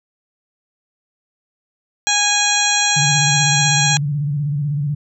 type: harmonic tone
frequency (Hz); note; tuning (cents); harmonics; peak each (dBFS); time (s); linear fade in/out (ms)
824; G#5; -14; 1 / 2 / 3 / 4 / 5 / 7 / 8 / 9; -22 / -22 / -22 / -22 / -22 / -22 / -22 / -22; 2.07-3.97; 0
type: tone with vibrato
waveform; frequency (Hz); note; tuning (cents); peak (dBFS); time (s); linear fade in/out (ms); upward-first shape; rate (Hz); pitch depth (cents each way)
sine; 145.2; D3; -19; -17; 2.96-4.95; 10; square; 16; 69
effects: none